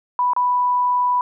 sine tone with dropouts, 987.8 Hz, B5, in tune, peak -15 dBFS, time 0.19-1.21 s, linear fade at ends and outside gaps 1 ms, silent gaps 0.334-0.364 s, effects none

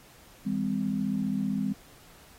sine tone cluster, 163 / 201.7 / 256.8 Hz, E3 / G3 / C4, -19 / +50 / -32 cents, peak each -36 / -28 / -31 dBFS, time 0.45-1.74 s, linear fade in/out 20 ms, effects pink hiss -55 dBFS RMS until 2.38 s + AAC 48 kbps

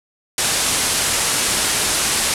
white low-pass noise, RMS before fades -19 dBFS, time 0.38-2.34 s, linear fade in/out 2 ms, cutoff 11000 Hz, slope 48 dB/octave, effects none

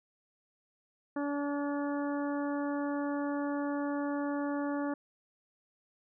harmonic tone, 286.9 Hz, D4, 40 cents flat, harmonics 1 / 2 / 3 / 4 / 5 / 6, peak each -32 / -38 / -42 / -44 / -46 / -48 dBFS, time 1.16-4.94 s, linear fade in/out 5 ms, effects none

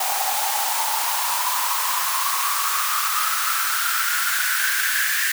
white noise with high-pass filter sweep, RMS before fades -22 dBFS, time 0-5.32 s, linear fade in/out 5 ms, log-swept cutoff 770 to 1700 Hz, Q 8.2, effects none

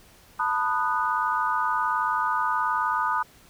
sine chord, B dominant seventh, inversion third, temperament just, 889 / 987.8 / 1234.7 / 1481.6 Hz, A5 / B5 / D#6 / F#6, +18 / 0 / -14 / +2 cents, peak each -29 / -27 / -26 / -30 dBFS, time 0.39-3.23 s, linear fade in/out 10 ms, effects pink hiss -54 dBFS RMS until 3.49 s

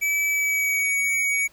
square tone with pitch glide, 2299 to 2249 Hz, D7 to C#7, -37 to +24 cents, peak -21 dBFS, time 0.01-1.48 s, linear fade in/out 20 ms, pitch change -39 cents, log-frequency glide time 0.29-0.89 s, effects pink hiss -56 dBFS RMS until 1.52 s

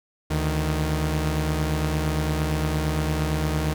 sawtooth tone pair together, 73.42 / 155.57 Hz, D2 / D#3, 0 / 0 cents, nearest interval octave + minor second, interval 1300 cents, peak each -21 dBFS, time 0.3-3.74 s, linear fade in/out 10 ms, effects none

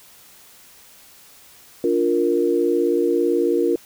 sine chord, Bb major, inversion first, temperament just, 291.4 / 349.6 / 466.2 Hz, D4 / F4 / Bb4, -13 / +2 / 0 cents, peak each -23 / -19 / -20 dBFS, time 1.84-3.76 s, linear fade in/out 2 ms, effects white hiss -48 dBFS RMS until 3.85 s

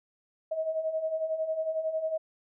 sine beating tone pair, 628 / 639 Hz, D#5 / D#5, +16 / +46 cents, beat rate 11 Hz, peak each -35 / -29 dBFS, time 0.51-2.18 s, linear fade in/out 10 ms, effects none

